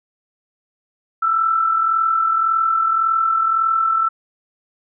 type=tone with amplitude modulation; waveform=sine; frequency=1329 Hz; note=E6; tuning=14 cents sharp; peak=-12 dBFS; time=1.22-4.09 s; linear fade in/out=10 ms; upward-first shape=sine; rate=41.8 Hz; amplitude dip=50%; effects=none